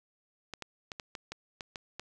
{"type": "clicks", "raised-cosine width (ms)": 0.2, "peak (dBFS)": -22, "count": 9, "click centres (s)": [0.537, 0.623, 0.918, 0.998, 1.152, 1.32, 1.608, 1.758, 1.996], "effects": []}